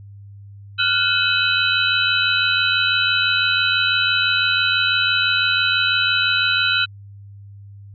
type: tone cluster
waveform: sine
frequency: 1402 / 1488 / 2575 / 3040 / 3939 Hz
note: F6 / F#6 / E7 / F#7 / B7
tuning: +6 / +9 / -41 / +46 / -5 cents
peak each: -22 dBFS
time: 0.78-6.86 s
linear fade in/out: 20 ms
effects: added 100 Hz sine -37 dBFS peak until 7.94 s